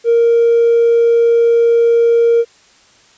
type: tone with hard clipping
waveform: sine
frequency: 466.2 Hz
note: A#4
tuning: in tune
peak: -8 dBFS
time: 0.04-2.45 s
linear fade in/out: 50 ms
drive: 1 dB
effects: white hiss -48 dBFS RMS until 3.17 s + resampled to 16000 Hz